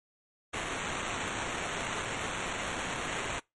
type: noise with sample-and-hold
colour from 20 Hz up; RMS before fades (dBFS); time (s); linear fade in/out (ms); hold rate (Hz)
white; -35; 0.53-3.4; 10; 4900
effects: noise-tail reverb RT60 0.2 s tail -24 dB re dry + MP3 48 kbps